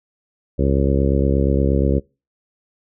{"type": "harmonic tone", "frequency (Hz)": 68.5, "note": "C#2", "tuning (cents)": -20, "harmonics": [1, 2, 3, 4, 5, 6, 7, 8], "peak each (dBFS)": [-18, -21, -23, -24, -25, -26, -26, -27], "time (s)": [0.58, 2], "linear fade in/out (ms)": 20, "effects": ["noise-tail reverb RT60 0.3 s tail -26 dB re dry"]}